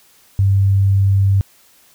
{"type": "tone", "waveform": "sine", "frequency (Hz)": 98, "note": "G2", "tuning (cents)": 0, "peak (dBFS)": -10, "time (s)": [0.39, 1.41], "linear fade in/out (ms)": 0, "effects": ["white hiss -51 dBFS RMS until 1.94 s"]}